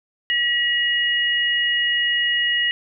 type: tone pair together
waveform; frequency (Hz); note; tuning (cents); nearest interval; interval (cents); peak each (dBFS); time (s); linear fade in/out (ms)
sine; 1923.4 / 2885; B6 / F#7; -46 / -44; perfect fifth; 702; -20; 0.3-2.71; 0
effects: none